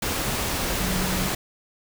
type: tone in noise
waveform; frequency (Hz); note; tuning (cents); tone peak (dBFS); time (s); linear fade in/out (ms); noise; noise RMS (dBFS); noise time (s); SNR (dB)
sine; 185.4; F#3; +4; -27; 0.8-1.28; 5; pink; -26; 0.02-1.35; -4
effects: none